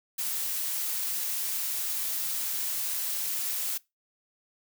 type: noise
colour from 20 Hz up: blue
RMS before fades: -31 dBFS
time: 0.18-3.78 s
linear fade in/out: 10 ms
effects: noise-tail reverb RT60 0.2 s tail -21 dB re dry